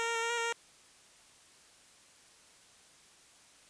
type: tone with pitch steps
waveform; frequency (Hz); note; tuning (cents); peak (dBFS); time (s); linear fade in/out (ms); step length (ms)
10% pulse; 460.9 / 464 / 457.1 / 463.4 / 473.3 / 462.2 / 465.7; A#4 / A#4 / A#4 / A#4 / A#4 / A#4 / A#4; -20 / -8 / -34 / -10 / +26 / -15 / -2; -23; 0-0.525; 0; 75
effects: white hiss -60 dBFS RMS until 3.69 s + resampled to 22050 Hz